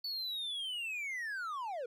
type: linear sweep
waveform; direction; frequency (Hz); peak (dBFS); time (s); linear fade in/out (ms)
triangle; down; 4500 to 457.9; -35; 0.04-1.86; 5
effects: none